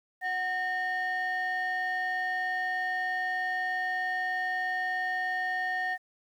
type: tone pair together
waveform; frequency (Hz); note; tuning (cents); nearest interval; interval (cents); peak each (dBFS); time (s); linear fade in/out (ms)
sine; 740 / 1831.6; F#5 / A#6; 0 / -31; octave + major third; 1569; -30 / -28; 0.21-5.98; 50
effects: tanh soft clip ceiling -25 dBFS + 10-bit